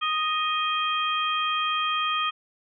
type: harmonic tone with a mistuned harmonic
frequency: 622.3 Hz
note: D#5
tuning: in tune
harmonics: 2 / 3 / 4 / 5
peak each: -25 / -36 / -31 / -29 dBFS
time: 0.01-2.31 s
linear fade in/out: 20 ms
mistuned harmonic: 5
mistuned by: +48 cents
effects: none